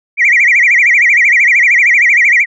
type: tone with vibrato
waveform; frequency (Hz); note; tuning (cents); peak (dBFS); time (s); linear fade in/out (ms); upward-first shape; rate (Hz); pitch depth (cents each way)
sine; 2122; C7; +24; -4; 0.17-2.46; 50; sine; 13; 210
effects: tanh soft clip ceiling -1 dBFS